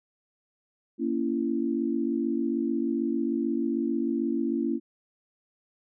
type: chord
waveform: sine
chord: A# diminished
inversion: none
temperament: just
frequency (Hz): 233.1 / 279.7 / 335.6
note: A#3 / C#4 / E4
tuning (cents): 0 / +16 / +31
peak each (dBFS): -29 / -29 / -29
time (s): 0.98-4.8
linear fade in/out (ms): 50
effects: none